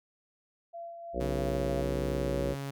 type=tone with tremolo; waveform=sine; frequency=680 Hz; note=F5; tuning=46 cents flat; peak=-38 dBFS; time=0.73-1.83 s; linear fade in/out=20 ms; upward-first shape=sine; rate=3.1 Hz; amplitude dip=40%
type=harmonic tone; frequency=61.74 Hz; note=B1; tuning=in tune; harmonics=1 / 3 / 4 / 5 / 6 / 7 / 8 / 9; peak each=-35 / -40 / -41 / -40 / -37 / -41 / -38 / -35 dBFS; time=1.13-2.56 s; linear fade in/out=50 ms
type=tone; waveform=sawtooth; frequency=138.59 Hz; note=C#3; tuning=in tune; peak=-31 dBFS; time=1.2-2.71 s; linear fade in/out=10 ms
effects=none